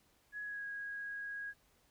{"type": "tone with pitch glide", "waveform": "sine", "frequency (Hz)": [1679, 1647.3], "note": ["G#6", "G#6"], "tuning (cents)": [18, -15], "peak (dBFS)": -40, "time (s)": [0.32, 1.54], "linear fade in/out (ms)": 50, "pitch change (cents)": -33, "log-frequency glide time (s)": [0.43, 0.64], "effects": ["pink hiss -71 dBFS RMS until 1.9 s"]}